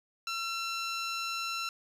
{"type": "tone", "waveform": "15% pulse", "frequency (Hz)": 1350, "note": "E6", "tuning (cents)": 41, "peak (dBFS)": -26, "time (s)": [0.27, 1.69], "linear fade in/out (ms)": 2, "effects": ["low-pass 10000 Hz 12 dB/octave", "10-bit"]}